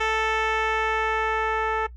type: tone with low-pass filter sweep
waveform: 10% pulse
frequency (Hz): 440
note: A4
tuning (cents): 0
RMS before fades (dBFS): -24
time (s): 0-1.87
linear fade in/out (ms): 10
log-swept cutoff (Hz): 3400 to 1500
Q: 0.91
effects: noise-tail reverb RT60 0.1 s tail -18 dB re dry + added 60 Hz sine -39 dBFS peak until 1.96 s